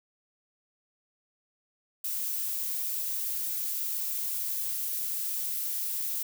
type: noise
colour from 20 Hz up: violet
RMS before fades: -32 dBFS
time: 2.04-6.23 s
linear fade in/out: 5 ms
effects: none